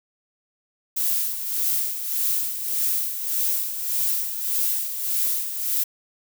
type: noise with tremolo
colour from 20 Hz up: violet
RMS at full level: -22 dBFS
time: 0.96-5.84 s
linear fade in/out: 10 ms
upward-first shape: sine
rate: 1.7 Hz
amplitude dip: 60%
effects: none